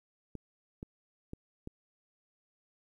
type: clicks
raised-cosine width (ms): 3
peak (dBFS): -28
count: 4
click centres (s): 0.353 / 0.829 / 1.334 / 1.674
effects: 11-bit